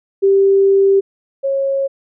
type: tone pair in turn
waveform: sine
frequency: 392 / 546.3 Hz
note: G4 / C#5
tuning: 0 / -25 cents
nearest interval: tritone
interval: 575 cents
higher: second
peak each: -8 / -14 dBFS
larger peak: first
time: 0.22-1.01 / 1.43-1.88 s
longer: first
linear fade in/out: 20 ms
effects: none